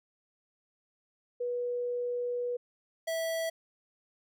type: tone pair in turn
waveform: sine / square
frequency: 487.3 / 654.6 Hz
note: B4 / E5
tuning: -23 / -12 cents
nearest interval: perfect fourth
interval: 511 cents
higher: second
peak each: -30 / -31 dBFS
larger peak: first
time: 1.4-2.57 / 3.07-3.5 s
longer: first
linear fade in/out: 10 ms
effects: none